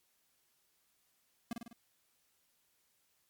square tone with echo, 233.1 Hz, A#3, in tune, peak -36 dBFS, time 1.51-1.53 s, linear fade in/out 2 ms, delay 50 ms, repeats 4, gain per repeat -4 dB, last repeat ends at 1.73 s, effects white hiss -75 dBFS RMS until 3.29 s + MP3 96 kbps

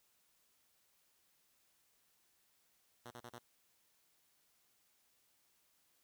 5% pulse tone bursts, 120.5 Hz, B2, 42 cents flat, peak -38 dBFS, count 4, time 3.05-3.389 s, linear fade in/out 10 ms, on 60 ms, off 33 ms, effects white hiss -75 dBFS RMS until 6.03 s

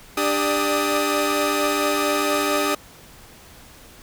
sawtooth tone cluster, 294.8 / 397.9 / 594 / 1259 Hz, D4 / G4 / D5 / D#6, +7 / +26 / +20 / +20 cents, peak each -21 dBFS, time 0.17-2.75 s, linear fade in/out 5 ms, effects pink hiss -46 dBFS RMS until 4.02 s

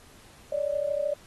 sine tone pair together, 567 / 600 Hz, C#5 / D5, +39 / +37 cents, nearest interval minor second, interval 98 cents, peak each -28 dBFS, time 0.52-1.14 s, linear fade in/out 5 ms, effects pink hiss -54 dBFS RMS until 1.26 s + AAC 32 kbps

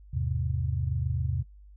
sine tone cluster, 80.4 / 101.8 / 128.5 Hz, E2 / G#2 / C3, -43 / -34 / -31 cents, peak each -30 / -33 / -30 dBFS, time 0.13-1.43 s, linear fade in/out 10 ms, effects noise-tail reverb RT60 0.1 s tail -18 dB re dry + added 50 Hz sine -48 dBFS peak until 1.76 s

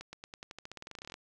accelerating click train, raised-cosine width 0.2 ms, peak -27 dBFS, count 21, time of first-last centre 0.01-1.141 s, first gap 120 ms, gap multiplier 0.91, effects none

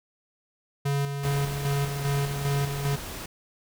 square tone with tremolo, 140.8 Hz, C#3, 27 cents sharp, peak -24 dBFS, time 0.85-2.96 s, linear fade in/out 10 ms, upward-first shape square, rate 2.5 Hz, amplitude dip 50%
pink noise, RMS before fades -37 dBFS, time 1.23-3.26 s, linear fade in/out 5 ms
effects none

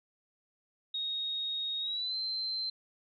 sine tone with pitch glide, 3744 to 4107 Hz, A#7 to C8, +7 to -33 cents, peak -32 dBFS, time 0.94-2.7 s, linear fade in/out 5 ms, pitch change +160 cents, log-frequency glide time 1.8-2.16 s, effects none

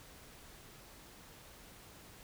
silence, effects pink hiss -56 dBFS RMS until 2.23 s

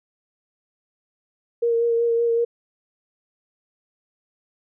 sine tone with vibrato, 466.2 Hz, A#4, in tune, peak -17 dBFS, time 1.62-2.45 s, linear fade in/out 10 ms, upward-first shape sine, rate 5.3 Hz, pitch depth 18 cents each way, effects none

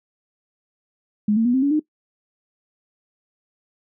sine tone with pitch steps, 209.5 / 225.8 / 243.4 / 262.4 / 282.9 / 305 Hz, G#3 / A3 / B3 / C4 / C#4 / D#4, +15 / +45 / -25 / +5 / +35 / -34 cents, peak -15 dBFS, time 1.28-1.796 s, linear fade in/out 5 ms, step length 86 ms, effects noise-tail reverb RT60 0.1 s tail -20 dB re dry

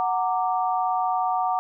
sine chord, Gb augmented, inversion none, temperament equal with one note detuned, 740 / 923.2 / 1174.7 Hz, Gb5 / Bb5 / D6, 0 / -17 / 0 cents, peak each -23 / -27 / -28 dBFS, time 0-1.59 s, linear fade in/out 0 ms, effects none

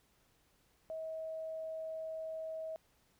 sine tone, 640 Hz, D#5, 49 cents sharp, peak -39 dBFS, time 0.9-2.76 s, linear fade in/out 0 ms, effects pink hiss -72 dBFS RMS until 3.19 s

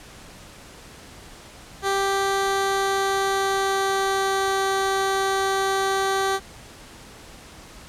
15% pulse tone with pitch glide, 392.2 to 387.9 Hz, G4 to G4, +1 to -18 cents, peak -14 dBFS, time 1.82-6.4 s, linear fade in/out 50 ms, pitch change -19 cents, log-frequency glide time 1.98-4.64 s, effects pink hiss -44 dBFS RMS until 7.88 s + low-pass 10000 Hz 12 dB/octave

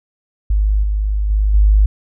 sine tone with level steps, 51.4 Hz, G#1, 17 cents flat, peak -11 / -14 / -11 / -7 dBFS, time 0.5-1.86 s, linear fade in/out 5 ms, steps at 0.83 / 1.3 / 1.54 s, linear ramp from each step 5 ms, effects none

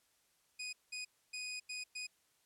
20% pulse tone bursts at uneven times, 2489 Hz, D#7, in tune, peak -36 dBFS, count 5, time 0.59-0.73 / 0.92-1.05 / 1.33-1.6 / 1.69-1.84 / 1.95-2.07 s, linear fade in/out 10 ms, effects white hiss -74 dBFS RMS until 2.45 s + low-pass 12000 Hz 12 dB/octave

